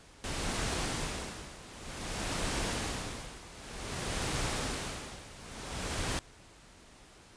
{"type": "noise with tremolo", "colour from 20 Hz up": "pink", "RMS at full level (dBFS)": -33, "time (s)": [0.24, 6.19], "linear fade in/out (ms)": 0, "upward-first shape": "sine", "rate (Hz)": 0.54, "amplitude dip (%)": 85, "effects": ["pink hiss -56 dBFS RMS until 7.36 s", "resampled to 22050 Hz"]}